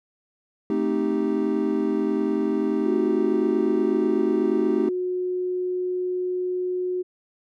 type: chord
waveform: triangle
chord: A half-diminished seventh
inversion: none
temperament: equal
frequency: 220 / 261.6 / 311.1 / 392 Hz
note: A3 / C4 / Eb4 / G4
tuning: 0 / 0 / 0 / 0 cents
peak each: -25 / -26 / -23 / -24 dBFS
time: 0.7-4.89 s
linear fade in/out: 2 ms
type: tone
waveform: sine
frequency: 363.8 Hz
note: F#4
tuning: 29 cents flat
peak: -23 dBFS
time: 2.85-7.03 s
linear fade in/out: 20 ms
effects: none